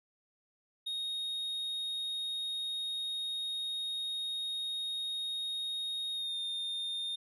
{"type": "tone with pitch glide", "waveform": "triangle", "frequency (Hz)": [3729, 3646], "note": ["A#7", "A#7"], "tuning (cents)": [0, -39], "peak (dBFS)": -33, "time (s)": [0.86, 7.16], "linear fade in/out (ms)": 10, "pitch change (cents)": -39, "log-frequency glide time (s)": [6.13, 6.37], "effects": []}